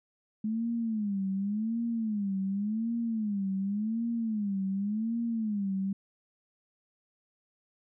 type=tone with vibrato; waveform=sine; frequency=211.9 Hz; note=G#3; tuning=35 cents sharp; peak=-28 dBFS; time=0.44-5.93 s; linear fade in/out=5 ms; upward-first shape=sine; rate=0.89 Hz; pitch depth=170 cents each way; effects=none